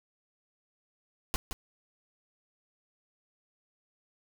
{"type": "noise with echo", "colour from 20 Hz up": "pink", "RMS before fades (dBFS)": -29, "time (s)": [1.34, 1.36], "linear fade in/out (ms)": 0, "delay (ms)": 170, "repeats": 1, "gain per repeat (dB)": -7, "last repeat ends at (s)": 1.53, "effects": []}